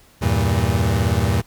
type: chord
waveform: 35% pulse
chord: E diminished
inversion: none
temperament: equal with one note detuned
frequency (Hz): 81.6 / 98 / 116.54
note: E2 / G2 / Bb2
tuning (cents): -17 / 0 / 0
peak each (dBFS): -19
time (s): 0.21-1.42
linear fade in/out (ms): 20
effects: pink hiss -52 dBFS RMS until 1.46 s